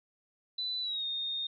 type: tone with pitch glide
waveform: sine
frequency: 3991 to 3681 Hz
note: B7 to A#7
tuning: +17 to -23 cents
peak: -32 dBFS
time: 0.58-1.47 s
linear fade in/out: 5 ms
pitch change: -140 cents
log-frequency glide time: 0.81-1.05 s
effects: none